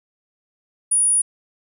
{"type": "tone", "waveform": "sine", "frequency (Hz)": 9690, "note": "D#9", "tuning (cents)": -47, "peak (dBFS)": -14, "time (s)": [0.91, 1.22], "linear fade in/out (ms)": 10, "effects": []}